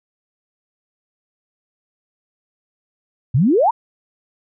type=exponential sweep; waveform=sine; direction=up; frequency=112 to 1000 Hz; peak=-11 dBFS; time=3.34-3.71 s; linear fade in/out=10 ms; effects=none